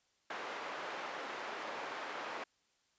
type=band-pass noise; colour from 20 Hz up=white; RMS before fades=-43 dBFS; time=0.3-2.44 s; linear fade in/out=5 ms; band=410 to 1500 Hz; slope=12 dB/octave; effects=white hiss -75 dBFS RMS until 2.98 s + resampled to 16000 Hz